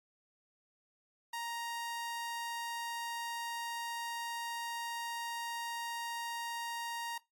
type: tone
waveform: sawtooth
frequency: 935 Hz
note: A#5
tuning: 5 cents sharp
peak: -34 dBFS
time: 1.33-7.18 s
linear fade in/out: 5 ms
effects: noise-tail reverb RT60 0.2 s tail -21 dB re dry + AAC 64 kbps

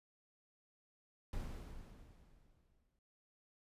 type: noise with exponential decay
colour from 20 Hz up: brown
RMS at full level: -41 dBFS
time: 1.33-2.99 s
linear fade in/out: 2 ms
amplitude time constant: 360 ms
effects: resampled to 32000 Hz

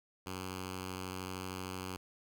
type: tone with notch filter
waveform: 5% pulse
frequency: 93 Hz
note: F#2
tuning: 9 cents sharp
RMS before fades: -42 dBFS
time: 0.26-1.97 s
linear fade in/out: 5 ms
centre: 630 Hz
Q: 1.3
effects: none

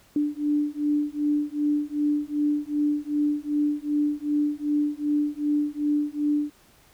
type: beating tone pair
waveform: sine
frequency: 293.7 / 296.3 Hz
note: D4 / D4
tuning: 0 / +15 cents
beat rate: 2.6 Hz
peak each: -25 dBFS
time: 0.16-6.5 s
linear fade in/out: 2 ms
effects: pink hiss -57 dBFS RMS until 6.93 s

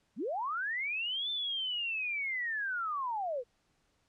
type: linear two-way sweep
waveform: sine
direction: up then down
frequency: 166.9 to 3569 to 457 Hz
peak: -32 dBFS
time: 0.16-3.44 s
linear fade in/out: 50 ms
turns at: 1.3 s
effects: pink hiss -74 dBFS RMS until 4.08 s + low-pass 8000 Hz 12 dB/octave

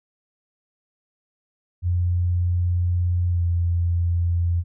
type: tone with pitch glide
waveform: sine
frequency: 88.3 to 86.18 Hz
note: F2 to F2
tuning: +20 to -22 cents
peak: -18 dBFS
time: 1.82-4.64 s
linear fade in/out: 50 ms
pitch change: -42 cents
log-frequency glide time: 3.29-3.42 s
effects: none

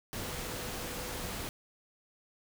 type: tone in noise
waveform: sine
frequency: 496.6 Hz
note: B4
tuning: 9 cents sharp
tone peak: -48 dBFS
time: 0.22-1.31 s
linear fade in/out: 0 ms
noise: pink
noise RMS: -39 dBFS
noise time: 0.13-1.49 s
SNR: -12 dB
effects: none

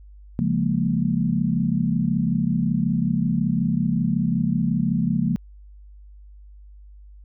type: chord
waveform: sine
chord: Bb minor seventh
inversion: first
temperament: equal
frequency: 138.59 / 174.61 / 207.7 / 233.1 Hz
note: Db3 / F3 / Ab3 / Bb3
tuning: 0 / 0 / 0 / 0 cents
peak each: -26 / -23 / -25 / -24 dBFS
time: 0.39-5.36 s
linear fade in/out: 0 ms
effects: added 50 Hz sine -42 dBFS peak until 7.24 s

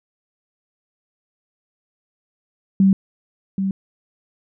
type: tone with echo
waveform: sine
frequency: 193.3 Hz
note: G3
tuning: 24 cents flat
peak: -10 dBFS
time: 2.8-2.93 s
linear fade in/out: 2 ms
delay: 780 ms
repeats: 1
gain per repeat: -8 dB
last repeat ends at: 3.71 s
effects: none

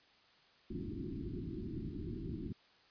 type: low-pass noise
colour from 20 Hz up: white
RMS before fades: -42 dBFS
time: 0.7-2.53 s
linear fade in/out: 10 ms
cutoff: 370 Hz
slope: 96 dB/octave
effects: white hiss -66 dBFS RMS until 2.9 s + resampled to 11025 Hz

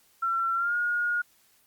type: tone with pitch glide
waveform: sine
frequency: 1354 to 1433.7 Hz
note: E6 to F6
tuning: +46 to +45 cents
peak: -24 dBFS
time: 0.22-1.22 s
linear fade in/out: 10 ms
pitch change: +99 cents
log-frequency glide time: 0.55-0.75 s
effects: white hiss -63 dBFS RMS until 1.66 s + Opus 48 kbps

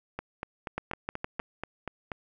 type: two click trains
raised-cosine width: 0.5 ms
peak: -19 / -16 dBFS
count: 9 / 5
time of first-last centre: 0.19-2.118 / 0.78-1.399 s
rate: 4.15 / 6.46 Hz
effects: none

